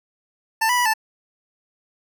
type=tone with pitch steps; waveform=25% pulse; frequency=890 / 984 / 978 / 880 Hz; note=A5 / B5 / B5 / A5; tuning=+20 / -7 / -17 / 0 cents; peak=-13 dBFS; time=0.61-0.938 s; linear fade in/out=10 ms; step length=82 ms; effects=none